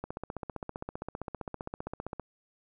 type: click train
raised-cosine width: 1 ms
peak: -22 dBFS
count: 34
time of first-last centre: 0.04-2.197 s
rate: 15.3 Hz
effects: none